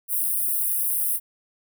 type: high-pass noise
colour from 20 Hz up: white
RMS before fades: -24 dBFS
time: 0.08-1.2 s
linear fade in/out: 50 ms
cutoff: 9000 Hz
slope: 96 dB/octave
effects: none